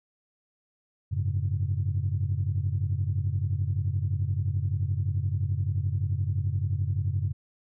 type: chord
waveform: sine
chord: F# suspended second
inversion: none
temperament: just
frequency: 92.5 / 104.06 / 138.75 Hz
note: F#2 / G#2 / C#3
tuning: 0 / +4 / +2 cents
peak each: -27 / -28 / -31 dBFS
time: 1.11-7.33 s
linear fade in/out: 20 ms
effects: tanh soft clip ceiling -17 dBFS